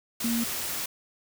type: tone in noise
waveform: sine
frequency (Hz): 233.1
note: A#3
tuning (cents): 0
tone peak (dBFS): -25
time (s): 0.24-0.44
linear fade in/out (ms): 5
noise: white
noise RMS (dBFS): -32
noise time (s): 0.2-0.86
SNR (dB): +4
effects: none